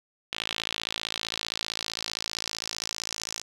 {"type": "tone with band-pass filter sweep", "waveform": "sawtooth", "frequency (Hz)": 55.4, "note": "A1", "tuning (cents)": 13, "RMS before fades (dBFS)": -35, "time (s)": [0.32, 3.42], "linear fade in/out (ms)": 10, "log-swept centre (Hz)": [3200, 6000], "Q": 2.8, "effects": ["9-bit"]}